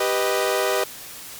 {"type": "chord", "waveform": "sawtooth", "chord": "G augmented", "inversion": "none", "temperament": "equal", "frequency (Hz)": [392, 493.9, 622.3], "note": ["G4", "B4", "D#5"], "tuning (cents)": [0, 0, 0], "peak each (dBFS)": -20, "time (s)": [0, 0.84], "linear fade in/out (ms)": 5, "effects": ["white hiss -38 dBFS RMS until 1.39 s", "MP3 96 kbps"]}